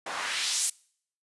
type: noise with band-pass filter sweep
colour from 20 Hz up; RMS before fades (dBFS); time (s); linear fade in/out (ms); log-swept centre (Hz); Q
white; -30; 0.06-0.7; 5; 720 to 9700; 1.2
effects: noise-tail reverb RT60 0.6 s tail -25 dB re dry + resampled to 24000 Hz